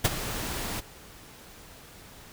pink noise with ADSR envelope, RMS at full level -20 dBFS, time 0.04-0.81 s, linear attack 12 ms, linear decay 32 ms, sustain -13 dB, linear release 20 ms, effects pink hiss -49 dBFS RMS until 2.32 s

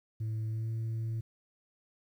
sine tone with pitch glide, 110 to 112.64 Hz, A2 to A2, 0 to +41 cents, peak -29 dBFS, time 0.2-1.21 s, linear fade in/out 10 ms, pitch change +41 cents, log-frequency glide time 0.49-0.69 s, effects tanh soft clip ceiling -31 dBFS + 11-bit

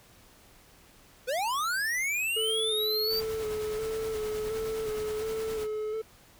square linear sweep, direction up, 469.4 to 4708 Hz, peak -28 dBFS, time 1.27-3.21 s, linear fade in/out 20 ms
triangle tone with vibrato, 435 Hz, A4, 20 cents flat, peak -28 dBFS, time 2.36-6.02 s, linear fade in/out 10 ms, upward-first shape square, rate 1.4 Hz, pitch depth 24 cents each way
pink noise with tremolo, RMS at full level -41 dBFS, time 3.09-5.68 s, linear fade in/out 50 ms, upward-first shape sine, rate 9.6 Hz, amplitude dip 35%
effects pink hiss -57 dBFS RMS until 6.39 s

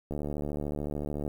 click train, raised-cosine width 2 ms, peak -21 dBFS, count 87, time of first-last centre 0.11-1.278 s, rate 73.6 Hz, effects 9-bit

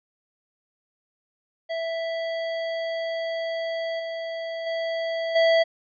square tone with level steps, 659.3 Hz, E5, in tune, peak -27 / -30 / -26 / -17 dBFS, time 1.69-5.64 s, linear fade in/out 20 ms, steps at 3.99 / 4.66 / 5.35 s, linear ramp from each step 10 ms, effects resampled to 11025 Hz

